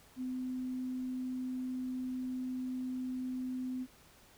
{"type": "tone", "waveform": "sine", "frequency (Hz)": 255.1, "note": "C4", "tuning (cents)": -44, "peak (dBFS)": -35, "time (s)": [0.16, 3.87], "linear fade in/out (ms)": 50, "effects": ["pink hiss -61 dBFS RMS until 4.37 s"]}